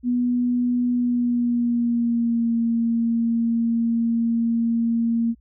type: tone with pitch glide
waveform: sine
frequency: 244.8 to 231.1 Hz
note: B3 to A#3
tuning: -15 to -15 cents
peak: -18 dBFS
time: 0.03-5.35 s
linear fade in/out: 50 ms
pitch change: -100 cents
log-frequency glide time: 0.91-2.54 s
effects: added 60 Hz sine -53 dBFS peak until 5.4 s